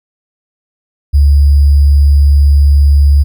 sine tone with sample-and-hold, 71.2 Hz, C#2, 47 cents sharp, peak -3 dBFS, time 1.13-3.24 s, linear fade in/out 20 ms, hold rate 4900 Hz, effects none

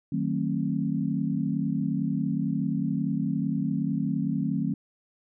sine chord, D# diminished seventh, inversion none, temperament just, 155.56 / 186.68 / 224 / 268.8 Hz, D#3 / F#3 / A3 / C4, 0 / +16 / +31 / +47 cents, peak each -30 dBFS, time 0.12-4.74 s, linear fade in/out 5 ms, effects none

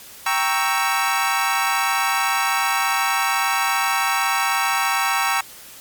25% pulse chord, G diminished seventh, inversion none, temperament equal, 784 / 932.3 / 1108.7 / 1318.5 Hz, G5 / Bb5 / Db6 / Fb6, 0 / 0 / 0 / 0 cents, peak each -20 dBFS, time 0.26-5.41 s, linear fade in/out 5 ms, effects white hiss -41 dBFS RMS until 5.8 s + MP3 96 kbps

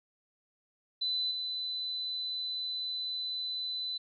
sine tone with level steps, 4008 Hz, B7, 25 cents sharp, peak -29 / -33 dBFS, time 1.01-3.98 s, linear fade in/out 10 ms, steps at 1.31 s, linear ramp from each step 2 ms, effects none

